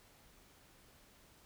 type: silence
effects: pink hiss -64 dBFS RMS until 1.45 s